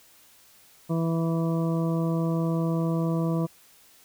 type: harmonic tone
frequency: 164.81 Hz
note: E3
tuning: in tune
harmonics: 1 / 2 / 3 / 4 / 6 / 7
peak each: -24 / -30 / -34 / -36 / -40 / -41 dBFS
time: 0.89-3.47 s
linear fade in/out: 20 ms
effects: white hiss -56 dBFS RMS until 4.04 s